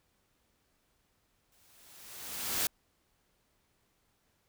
white noise with exponential growth, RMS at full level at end -29 dBFS, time 1.52-2.67 s, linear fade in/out 2 ms, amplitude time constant 250 ms, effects pink hiss -74 dBFS RMS until 4.48 s

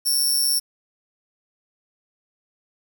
15% pulse tone with amplitude modulation, 5450 Hz, F8, 43 cents flat, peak -10 dBFS, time 0.05-0.6 s, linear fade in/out 20 ms, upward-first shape sine, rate 137 Hz, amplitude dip 60%, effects 8-bit

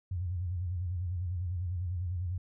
sine tone with vibrato, 89.1 Hz, F2, 35 cents sharp, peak -31 dBFS, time 0.11-2.38 s, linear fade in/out 5 ms, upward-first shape square, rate 10 Hz, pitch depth 82 cents each way, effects none

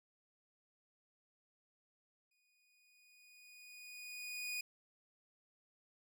sawtooth tone with exponential growth, 2468 Hz, D#7, 15 cents flat, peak -35 dBFS, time 2.31-4.61 s, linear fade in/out 5 ms, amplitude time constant 500 ms, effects none

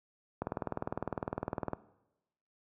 click train, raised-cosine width 1 ms, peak -19 dBFS, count 27, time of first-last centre 0.42-1.733 s, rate 19.8 Hz, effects noise-tail reverb RT60 0.9 s tail -18 dB re dry + high-pass 80 Hz 12 dB/octave

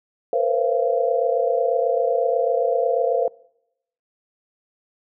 sine tone cluster, 465.7 / 504 / 532 / 684 Hz, A#4 / B4 / C5 / F5, -2 / +35 / +29 / -36 cents, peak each -23 dBFS, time 0.33-3.28 s, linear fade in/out 2 ms, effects noise-tail reverb RT60 0.8 s tail -23 dB re dry

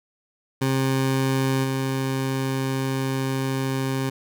20% pulse tone with level steps, 133.4 Hz, C3, 34 cents sharp, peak -15 / -18 dBFS, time 0.61-4.1 s, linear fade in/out 10 ms, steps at 1.63 s, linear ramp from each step 20 ms, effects none

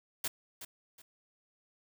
white noise with echo, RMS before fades -34 dBFS, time 0.24-0.28 s, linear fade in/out 5 ms, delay 370 ms, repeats 2, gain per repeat -11 dB, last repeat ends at 1.02 s, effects none

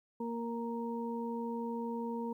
harmonic tone, 233.1 Hz, A#3, in tune, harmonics 1 / 2 / 4, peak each -37 / -40 / -42 dBFS, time 0.2-2.33 s, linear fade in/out 5 ms, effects 12-bit

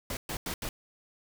pink noise bursts at uneven times, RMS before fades -35 dBFS, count 4, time 0.1-0.17 / 0.29-0.37 / 0.46-0.54 / 0.62-0.69 s, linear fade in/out 2 ms, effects none

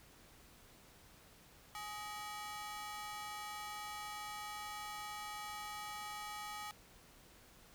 sawtooth ring-modulated tone, 1046.5 Hz, C6, in tune, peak -37 dBFS, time 1.75-6.71 s, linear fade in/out 0 ms, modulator 209 Hz, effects pink hiss -62 dBFS RMS until 7.74 s

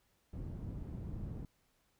white low-pass noise, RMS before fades -43 dBFS, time 0.33-1.45 s, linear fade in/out 2 ms, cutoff 140 Hz, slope 12 dB/octave, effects pink hiss -75 dBFS RMS until 1.99 s

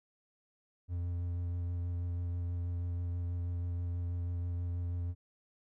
triangle tone with vibrato, 87.31 Hz, F2, in tune, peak -31 dBFS, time 0.88-5.15 s, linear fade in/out 50 ms, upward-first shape sine, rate 6.2 Hz, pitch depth 15 cents each way, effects none

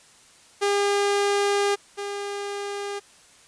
sawtooth tone pair in turn, 404 / 404 Hz, G#4 / G#4, -48 / -48 cents, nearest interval unison, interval 0 cents, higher neither, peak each -16 / -25 dBFS, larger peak first, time 0.61-1.76 / 1.97-3 s, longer first, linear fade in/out 20 ms, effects white hiss -53 dBFS RMS until 3.47 s + resampled to 22050 Hz

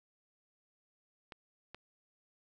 clicks, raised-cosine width 0.3 ms, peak -30 dBFS, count 2, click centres 1.322 / 1.746 s, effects none

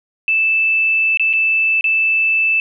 sine tone with dropouts, 2637 Hz, E7, in tune, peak -12 dBFS, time 0.28-2.6 s, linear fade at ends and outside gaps 1 ms, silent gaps 1.173-1.196 / 1.33-1.335 / 1.81-1.842 s, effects none

